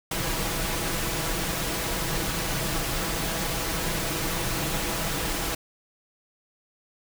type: noise with comb filter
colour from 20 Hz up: pink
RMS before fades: -28 dBFS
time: 0.11-5.55 s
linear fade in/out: 5 ms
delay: 6.1 ms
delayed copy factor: +0.5
effects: none